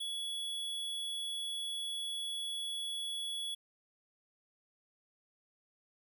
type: tone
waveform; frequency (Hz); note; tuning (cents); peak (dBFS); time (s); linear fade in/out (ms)
square; 3380; G#7; +30; -37; 0-3.55; 10
effects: none